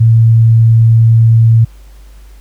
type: tone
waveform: sine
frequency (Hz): 113.7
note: A#2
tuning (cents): -43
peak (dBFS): -3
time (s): 0-1.65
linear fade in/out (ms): 10
effects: added 50 Hz sine -33 dBFS peak until 2.4 s + pink hiss -48 dBFS RMS until 2.4 s